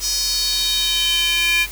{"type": "tone with high-pass filter sweep", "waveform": "square", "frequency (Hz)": 341.5, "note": "F4", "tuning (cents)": -39, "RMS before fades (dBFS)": -19, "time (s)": [0, 1.67], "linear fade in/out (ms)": 50, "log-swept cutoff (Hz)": [5500, 2300], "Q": 4.3, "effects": ["added 46 Hz sine -34 dBFS peak until 1.71 s", "white hiss -35 dBFS RMS until 1.71 s"]}